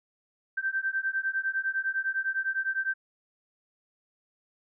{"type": "beating tone pair", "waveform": "sine", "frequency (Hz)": [1556, 1565.9], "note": ["G6", "G6"], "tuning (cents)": [-13, -2], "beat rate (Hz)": 9.9, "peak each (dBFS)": -30, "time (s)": [0.57, 2.94], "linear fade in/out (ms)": 10, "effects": []}